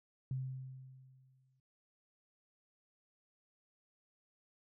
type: tone with exponential decay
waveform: sine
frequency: 130.81 Hz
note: C3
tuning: in tune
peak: -34 dBFS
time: 0.31-1.6 s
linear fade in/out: 2 ms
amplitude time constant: 280 ms
effects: none